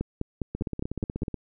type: two click trains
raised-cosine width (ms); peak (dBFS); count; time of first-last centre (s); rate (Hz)
3; -18 / -15; 14 / 7; 0.55-1.343 / 0.01-1.232; 16.4 / 4.91
effects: none